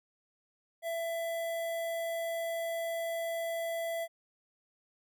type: tone with notch filter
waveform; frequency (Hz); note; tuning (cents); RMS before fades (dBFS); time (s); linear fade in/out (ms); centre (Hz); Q
square; 667; E5; +20; -35; 0.82-4.08; 50; 5200; 1.2
effects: none